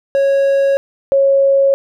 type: tone pair in turn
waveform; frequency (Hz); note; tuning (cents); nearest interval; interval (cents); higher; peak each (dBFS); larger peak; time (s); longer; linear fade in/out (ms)
triangle / sine; 551 / 548.8; C#5 / C#5; -11 / -17; unison; 6; first; -8; neither; 0.15-0.77 / 1.12-1.74; neither; 0
effects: none